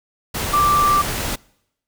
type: tone in noise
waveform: sine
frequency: 1174.7 Hz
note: D6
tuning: in tune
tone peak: -13 dBFS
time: 0.53-1.02 s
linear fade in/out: 10 ms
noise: pink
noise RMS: -24 dBFS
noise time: 0.34-1.36 s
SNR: +8 dB
effects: noise-tail reverb RT60 0.8 s tail -25 dB re dry